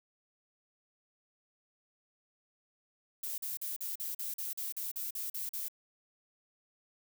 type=noise bursts; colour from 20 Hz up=violet; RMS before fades=-38 dBFS; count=13; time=3.23-5.684 s; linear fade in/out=5 ms; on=150 ms; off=42 ms; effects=none